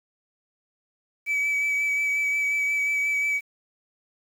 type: tone with vibrato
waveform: sine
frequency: 2291 Hz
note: D7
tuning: 44 cents flat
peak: -19 dBFS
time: 1.26-3.41 s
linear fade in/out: 50 ms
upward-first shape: sine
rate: 5.6 Hz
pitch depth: 17 cents each way
effects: tanh soft clip ceiling -21 dBFS + 8-bit